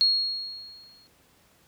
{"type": "tone with exponential decay", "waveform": "sine", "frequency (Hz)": 4298, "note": "C8", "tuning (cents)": 46, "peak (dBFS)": -16, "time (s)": [0.01, 1.07], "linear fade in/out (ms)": 0, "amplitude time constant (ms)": 230, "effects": ["pink hiss -61 dBFS RMS until 1.67 s", "high-pass 60 Hz 12 dB/octave"]}